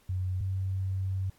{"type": "tone pair in turn", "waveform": "sine", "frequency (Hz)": [92.5, 95.16], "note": ["F#2", "F#2"], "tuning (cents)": [0, 49], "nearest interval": "unison", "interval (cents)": 49, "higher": "second", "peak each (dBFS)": -28, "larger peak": "neither", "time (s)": [[0.09, 0.41], [0.41, 1.3]], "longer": "second", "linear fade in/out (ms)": 5, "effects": ["pink hiss -64 dBFS RMS until 1.38 s", "AAC 64 kbps"]}